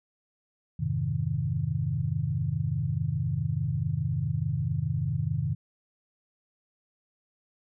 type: chord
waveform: sine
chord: F minor seventh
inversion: none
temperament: equal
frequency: 87.31 / 103.83 / 130.81 / 155.56 Hz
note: F2 / Ab2 / C3 / Eb3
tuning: 0 / 0 / 0 / 0 cents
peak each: -35 / -32 / -30 / -30 dBFS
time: 0.79-5.55 s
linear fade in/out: 10 ms
effects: none